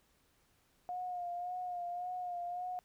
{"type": "tone with vibrato", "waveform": "sine", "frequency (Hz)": 714, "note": "F5", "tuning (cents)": 38, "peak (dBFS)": -37, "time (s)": [0.89, 2.79], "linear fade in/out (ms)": 0, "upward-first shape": "sine", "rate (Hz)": 1.8, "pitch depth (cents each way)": 36, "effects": ["pink hiss -72 dBFS RMS until 2.84 s"]}